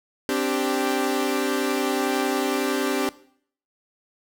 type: chord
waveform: sawtooth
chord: C suspended second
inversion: none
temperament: equal with one note detuned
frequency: 261.6 / 292.5 / 392 Hz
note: C4 / D4 / G4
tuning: 0 / -7 / 0 cents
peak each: -22 dBFS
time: 0.29-3.09 s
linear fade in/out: 0 ms
effects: noise-tail reverb RT60 0.6 s tail -19 dB re dry